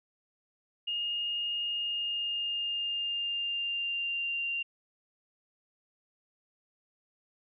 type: tone with pitch glide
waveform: sine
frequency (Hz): 2844 to 2777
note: F7 to F7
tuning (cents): +31 to -10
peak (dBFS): -30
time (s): 0.87-4.63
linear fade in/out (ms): 10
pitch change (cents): -41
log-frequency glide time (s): 1.64-4.47
effects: none